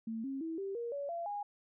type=tone with pitch steps; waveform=sine; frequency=224.8 / 270.4 / 325.3 / 391.4 / 470.9 / 566.5 / 681.5 / 819.8 Hz; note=A3 / C#4 / E4 / G4 / A#4 / C#5 / F5 / G#5; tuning=+37 / -43 / -23 / -3 / +18 / +37 / -43 / -23 cents; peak=-36 dBFS; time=0.07-1.43 s; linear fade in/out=5 ms; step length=170 ms; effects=none